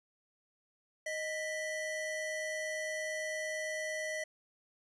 square tone pair together, 622.3 / 1975.7 Hz, D#5 / B6, 0 / 0 cents, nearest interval octave + minor sixth, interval 2000 cents, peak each -39 / -39 dBFS, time 1.06-4.24 s, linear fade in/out 5 ms, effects resampled to 22050 Hz

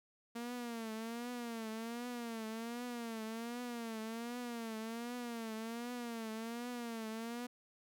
sawtooth tone with vibrato, 232 Hz, A#3, 8 cents flat, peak -37 dBFS, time 0.35-7.47 s, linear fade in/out 10 ms, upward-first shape triangle, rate 1.3 Hz, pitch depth 110 cents each way, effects none

